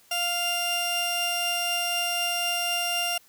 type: tone pair together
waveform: sawtooth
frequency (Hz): 698.5 / 2790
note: F5 / F7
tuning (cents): 0 / -2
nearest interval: 2 octaves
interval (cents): 2398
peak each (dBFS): -26 / -23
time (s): 0.11-3.18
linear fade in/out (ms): 5
effects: white hiss -58 dBFS RMS until 3.28 s